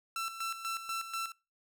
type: tone with tremolo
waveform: sawtooth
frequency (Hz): 1340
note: E6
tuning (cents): +28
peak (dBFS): -30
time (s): 0.16-1.32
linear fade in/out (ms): 2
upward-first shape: square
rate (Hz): 4.1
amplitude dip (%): 65
effects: noise-tail reverb RT60 0.3 s tail -24 dB re dry